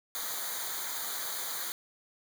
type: noise with comb filter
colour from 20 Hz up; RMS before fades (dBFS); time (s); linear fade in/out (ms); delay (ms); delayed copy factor
white; -36; 0.15-1.72; 0; 0.37; -0.9
effects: none